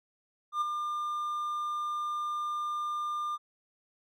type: tone with ADSR envelope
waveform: triangle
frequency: 1200 Hz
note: D6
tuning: 37 cents sharp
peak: -23 dBFS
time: 0.52-3.38 s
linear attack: 93 ms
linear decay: 15 ms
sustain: -6 dB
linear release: 35 ms
effects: none